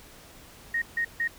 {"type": "tone bursts", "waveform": "sine", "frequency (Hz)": 1864.7, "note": "A#6", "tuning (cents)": 0, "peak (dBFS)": -24, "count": 3, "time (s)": [0.74, 1.277], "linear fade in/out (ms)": 5, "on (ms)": 79, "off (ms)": 150, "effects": ["pink hiss -50 dBFS RMS until 1.38 s"]}